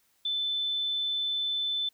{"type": "tone", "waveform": "sine", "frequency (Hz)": 3520, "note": "A7", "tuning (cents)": 0, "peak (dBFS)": -27, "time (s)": [0.25, 1.89], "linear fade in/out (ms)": 5, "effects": ["white hiss -69 dBFS RMS until 1.93 s"]}